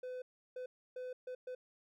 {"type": "tone bursts at uneven times", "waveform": "triangle", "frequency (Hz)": 505, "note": "B4", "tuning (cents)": 39, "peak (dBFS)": -39, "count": 5, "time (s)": [[0.03, 0.22], [0.56, 0.66], [0.96, 1.13], [1.27, 1.35], [1.47, 1.55]], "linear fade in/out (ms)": 5, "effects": []}